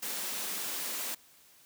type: high-pass noise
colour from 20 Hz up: white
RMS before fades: -36 dBFS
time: 0.02-1.15 s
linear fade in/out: 10 ms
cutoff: 170 Hz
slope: 96 dB/octave
effects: white hiss -60 dBFS RMS until 1.65 s + high-pass 60 Hz 12 dB/octave